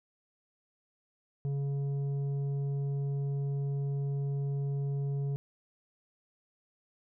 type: tone with tanh clipping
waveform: triangle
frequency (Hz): 140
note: C#3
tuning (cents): +18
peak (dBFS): -31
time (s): 1.45-5.36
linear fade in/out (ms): 0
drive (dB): 11
effects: none